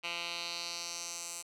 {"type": "tone with band-pass filter sweep", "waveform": "10% pulse", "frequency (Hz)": 171.4, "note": "F3", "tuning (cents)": -32, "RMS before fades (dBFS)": -40, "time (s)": [0.03, 1.43], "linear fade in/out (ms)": 20, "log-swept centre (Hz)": [2900, 8100], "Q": 2.3, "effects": []}